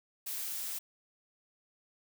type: noise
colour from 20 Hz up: blue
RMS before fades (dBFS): -38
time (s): 0.26-0.79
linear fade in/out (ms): 10
effects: none